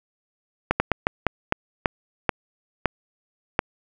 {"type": "slowing click train", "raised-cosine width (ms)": 0.5, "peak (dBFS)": -3, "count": 10, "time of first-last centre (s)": [0.71, 3.591], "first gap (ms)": 90, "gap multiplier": 1.3, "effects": []}